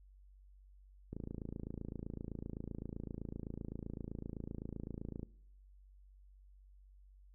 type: click train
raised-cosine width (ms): 3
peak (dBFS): -30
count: 115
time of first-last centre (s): 1.13-5.231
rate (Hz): 27.8
effects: noise-tail reverb RT60 0.7 s tail -22 dB re dry + added 48 Hz sine -58 dBFS peak until 7.34 s